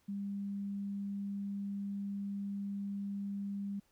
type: tone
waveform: sine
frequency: 200 Hz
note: G3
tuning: 35 cents sharp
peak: -36 dBFS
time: 0.08-3.8 s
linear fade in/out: 10 ms
effects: pink hiss -73 dBFS RMS until 3.91 s